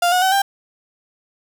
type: tone with pitch steps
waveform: 35% pulse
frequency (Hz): 698.5 / 728.2 / 759.1 / 791.3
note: F5 / F#5 / F#5 / G5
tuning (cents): 0 / -28 / +44 / +16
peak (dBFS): -12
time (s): 0.02-0.42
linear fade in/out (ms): 5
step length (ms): 100
effects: none